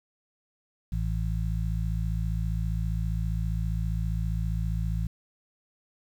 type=harmonic tone; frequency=55 Hz; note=A1; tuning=in tune; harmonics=1 / 2 / 3; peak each=-28 / -31 / -33 dBFS; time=0.92-5.07 s; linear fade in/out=5 ms; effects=9-bit